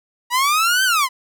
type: linear two-way sweep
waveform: sawtooth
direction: up then down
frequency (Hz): 951 to 1568 to 983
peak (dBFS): -11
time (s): 0.3-1.09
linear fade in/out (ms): 50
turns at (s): 0.84
effects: none